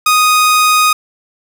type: tone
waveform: sawtooth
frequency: 1244.5 Hz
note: D#6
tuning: in tune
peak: -4 dBFS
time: 0.06-0.93 s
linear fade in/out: 5 ms
effects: none